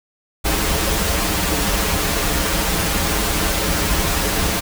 pink noise with comb filter, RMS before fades -19 dBFS, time 0.44-4.61 s, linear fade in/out 20 ms, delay 8.1 ms, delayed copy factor -0.9, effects none

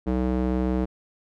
square tone with band-pass filter, 63 Hz, B1, 35 cents sharp, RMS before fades -24 dBFS, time 0.06-0.86 s, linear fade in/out 20 ms, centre 310 Hz, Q 1, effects none

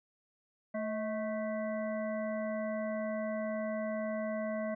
harmonic tone with a mistuned harmonic, 219.5 Hz, A3, 4 cents flat, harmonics 1 / 3 / 5 / 7 / 9, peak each -37 / -35 / -47 / -50 / -47 dBFS, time 0.74-4.75 s, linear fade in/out 10 ms, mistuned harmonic 3, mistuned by -54 cents, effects none

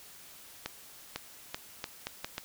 accelerating click train, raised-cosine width 0.2 ms, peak -17 dBFS, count 7, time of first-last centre 0.66-2.381 s, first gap 500 ms, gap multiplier 0.77, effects white hiss -52 dBFS RMS until 2.44 s

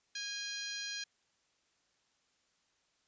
harmonic tone with a mistuned harmonic, 823 Hz, G#5, 16 cents flat, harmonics 2 / 3 / 4 / 5 / 6 / 7 / 8, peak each -45 / -48 / -47 / -43 / -48 / -48 / -48 dBFS, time 0.15-1.04 s, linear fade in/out 5 ms, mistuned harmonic 4, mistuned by -36 cents, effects white hiss -75 dBFS RMS until 3.07 s + resampled to 16000 Hz

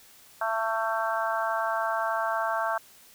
harmonic tone, 223.5 Hz, A3, 27 cents sharp, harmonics 3 / 4 / 5 / 6 / 7, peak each -30 / -31 / -32 / -33 / -33 dBFS, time 0.41-2.78 s, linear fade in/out 5 ms, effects white hiss -54 dBFS RMS until 3.14 s

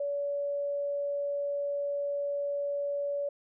sine tone, 570 Hz, C#5, 48 cents sharp, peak -29 dBFS, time 0-3.29 s, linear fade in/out 5 ms, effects none

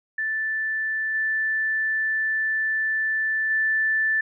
sine tone with level steps, 1760 Hz, A6, in tune, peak -23 / -21 / -19 dBFS, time 0.18-4.21 s, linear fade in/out 5 ms, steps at 1.14 / 3.5 s, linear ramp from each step 10 ms, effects none

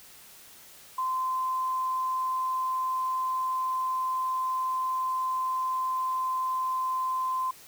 sine tone, 1034 Hz, C6, 21 cents flat, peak -26 dBFS, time 0.98-7.51 s, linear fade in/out 5 ms, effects white hiss -51 dBFS RMS until 7.67 s

